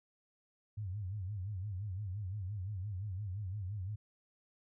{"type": "tone with vibrato", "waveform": "sine", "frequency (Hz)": 98.2, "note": "G2", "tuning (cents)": 4, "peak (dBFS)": -37, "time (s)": [0.77, 3.96], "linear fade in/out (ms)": 10, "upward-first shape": "sine", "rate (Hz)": 5.8, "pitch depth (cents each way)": 160, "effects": []}